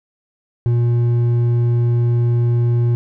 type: tone with hard clipping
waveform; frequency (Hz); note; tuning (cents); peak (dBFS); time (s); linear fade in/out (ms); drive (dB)
sine; 119.1; A#2; +38; -14; 0.66-2.95; 0; 5
effects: none